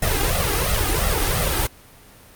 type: noise with flanger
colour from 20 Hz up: pink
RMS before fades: -20 dBFS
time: 0.02-1.67 s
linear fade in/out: 5 ms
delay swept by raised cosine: 1.5 to 2.49 ms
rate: 2.9 Hz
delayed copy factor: +0.9
effects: pink hiss -47 dBFS RMS until 2.35 s + Opus 32 kbps